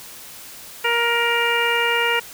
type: harmonic tone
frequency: 470 Hz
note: A#4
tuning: 14 cents sharp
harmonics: 1 / 2 / 3 / 4 / 5 / 6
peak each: -24 / -24 / -24 / -24 / -24 / -24 dBFS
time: 0.84-2.2 s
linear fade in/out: 10 ms
effects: white hiss -39 dBFS RMS until 2.33 s